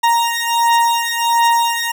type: beating tone pair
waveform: 40% pulse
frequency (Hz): 932.3 / 933.7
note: A#5 / A#5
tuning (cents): 0 / +3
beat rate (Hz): 1.4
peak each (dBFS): -15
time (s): 0.03-1.92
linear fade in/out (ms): 10
effects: none